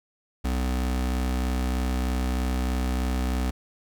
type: tone pair together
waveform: square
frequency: 63.2 / 252.8 Hz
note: B1 / B3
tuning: +41 / +41 cents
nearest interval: 2 octaves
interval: 2400 cents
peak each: -25 / -33 dBFS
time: 0.44-3.51 s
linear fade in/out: 10 ms
effects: none